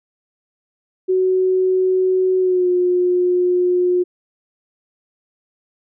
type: tone with pitch glide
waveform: sine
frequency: 372.6 to 359.1 Hz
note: F#4 to F4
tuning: +12 to +48 cents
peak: -13 dBFS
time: 1.08-4.04 s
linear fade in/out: 20 ms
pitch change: -64 cents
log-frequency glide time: 2.39-2.69 s
effects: none

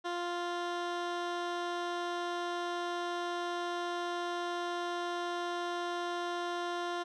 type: tone with low-pass filter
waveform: 15% pulse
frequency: 349.2 Hz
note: F4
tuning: in tune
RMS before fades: -36 dBFS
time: 0.04-7.04 s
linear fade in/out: 20 ms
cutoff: 4600 Hz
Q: 0.8
effects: none

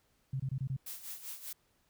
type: tone bursts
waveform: sine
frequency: 133.1 Hz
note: C3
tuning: 30 cents sharp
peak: -32 dBFS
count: 5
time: 0.33-0.766 s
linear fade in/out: 5 ms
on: 68 ms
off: 24 ms
type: noise with tremolo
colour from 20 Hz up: blue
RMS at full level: -42 dBFS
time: 0.86-1.53 s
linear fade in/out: 5 ms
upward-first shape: sine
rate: 5.1 Hz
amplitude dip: 70%
effects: pink hiss -73 dBFS RMS until 1.89 s

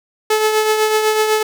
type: tone with tremolo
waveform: sawtooth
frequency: 432 Hz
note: A4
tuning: 32 cents flat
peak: -7 dBFS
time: 0.3-1.43 s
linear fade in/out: 5 ms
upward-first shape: triangle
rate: 8 Hz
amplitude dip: 50%
effects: none

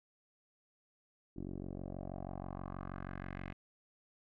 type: tone with low-pass filter sweep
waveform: 10% pulse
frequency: 46.25 Hz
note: F#1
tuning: in tune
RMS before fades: -44 dBFS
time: 1.36-3.53 s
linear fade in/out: 10 ms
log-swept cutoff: 340 to 2300 Hz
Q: 2.5
effects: none

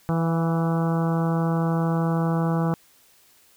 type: harmonic tone with a mistuned harmonic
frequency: 164.81 Hz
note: E3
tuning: in tune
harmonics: 1 / 2 / 3 / 4 / 5 / 6 / 7 / 8 / 9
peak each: -21 / -30 / -31 / -34 / -33 / -37 / -36 / -38 / -42 dBFS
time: 0.09-2.74 s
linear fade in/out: 0 ms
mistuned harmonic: 4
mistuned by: +29 cents
effects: white hiss -57 dBFS RMS until 3.56 s

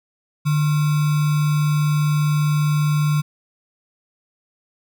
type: tone with sample-and-hold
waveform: sine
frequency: 150 Hz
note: D3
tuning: 37 cents sharp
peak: -15 dBFS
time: 0.45-3.22 s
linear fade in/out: 20 ms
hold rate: 1225 Hz
effects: none

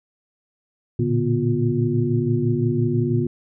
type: tone cluster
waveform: sine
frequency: 114.2 / 120.2 / 145.2 / 242.8 / 354.9 Hz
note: A#2 / B2 / D3 / B3 / F4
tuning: -35 / -46 / -19 / -29 / +28 cents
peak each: -24 dBFS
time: 0.99-3.27 s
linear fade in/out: 5 ms
effects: none

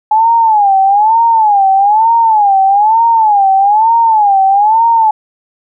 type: tone with vibrato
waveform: sine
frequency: 845 Hz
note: G#5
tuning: 30 cents sharp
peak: -5 dBFS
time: 0.11-5.11 s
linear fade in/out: 5 ms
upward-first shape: sine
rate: 1.1 Hz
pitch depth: 160 cents each way
effects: none

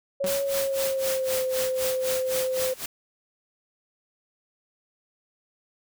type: tone with pitch glide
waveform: sine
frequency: 554.4 to 517.3 Hz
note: C#5 to C5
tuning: 0 to -20 cents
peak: -24 dBFS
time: 0.2-2.74 s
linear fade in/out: 10 ms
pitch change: -120 cents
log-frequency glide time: 0.43-1.4 s
type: tone with exponential decay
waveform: sawtooth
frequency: 190.3 Hz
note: F#3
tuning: 49 cents sharp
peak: -24 dBFS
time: 0.24-0.37 s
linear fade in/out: 2 ms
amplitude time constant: 28 ms
type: noise with tremolo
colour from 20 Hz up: white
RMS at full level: -29 dBFS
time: 0.26-2.86 s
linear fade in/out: 5 ms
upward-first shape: sine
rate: 3.9 Hz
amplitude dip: 90%
effects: none

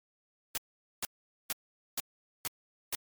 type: noise bursts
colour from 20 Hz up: white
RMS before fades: -33 dBFS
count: 6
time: 0.55-2.95 s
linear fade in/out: 0 ms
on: 25 ms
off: 450 ms
effects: MP3 96 kbps

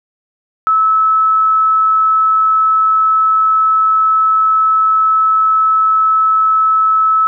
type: tone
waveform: sine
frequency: 1301 Hz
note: E6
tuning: 23 cents flat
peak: -8 dBFS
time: 0.67-7.27 s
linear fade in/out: 0 ms
effects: none

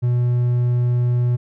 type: tone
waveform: triangle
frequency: 122.1 Hz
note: B2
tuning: 19 cents flat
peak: -13 dBFS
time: 0.02-1.37 s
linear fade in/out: 20 ms
effects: none

